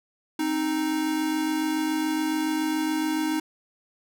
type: tone pair together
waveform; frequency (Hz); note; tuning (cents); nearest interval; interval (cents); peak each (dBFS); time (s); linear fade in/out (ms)
square; 264 / 311.1; C4 / D#4; +16 / 0; minor third; 284; -32 / -25; 0.39-3.4; 5
effects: none